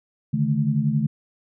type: tone cluster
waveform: sine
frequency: 141.8 / 152.8 / 217.4 Hz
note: C#3 / D#3 / A3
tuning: +40 / -31 / -21 cents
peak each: -23 dBFS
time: 0.33-1.07 s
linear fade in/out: 10 ms
effects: none